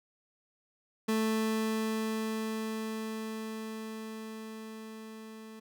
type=tone with level ramp; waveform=30% pulse; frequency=220 Hz; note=A3; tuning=in tune; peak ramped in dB=-24 to -43 dBFS; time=1.08-5.6 s; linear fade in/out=10 ms; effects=none